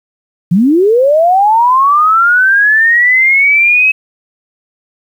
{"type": "linear sweep", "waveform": "sine", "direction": "up", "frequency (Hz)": [158.9, 2575], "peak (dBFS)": -5, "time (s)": [0.51, 3.92], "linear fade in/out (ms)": 10, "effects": ["7-bit"]}